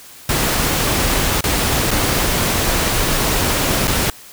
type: noise with dropouts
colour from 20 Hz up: pink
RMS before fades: -17 dBFS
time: 0.29-4.1 s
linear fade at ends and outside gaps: 2 ms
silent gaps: 1.408-1.439 / 1.908-1.913 / 3.873-3.878 s
effects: white hiss -40 dBFS RMS until 4.32 s